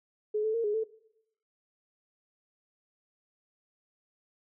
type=tone with pitch steps; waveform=sine; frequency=424.6 / 437.3 / 460.6 / 416.8 / 442.4 Hz; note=G#4 / A4 / A#4 / G#4 / A4; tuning=+38 / -11 / -21 / +6 / +9 cents; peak=-26 dBFS; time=0.34-0.84 s; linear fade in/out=10 ms; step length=100 ms; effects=noise-tail reverb RT60 0.7 s tail -18 dB re dry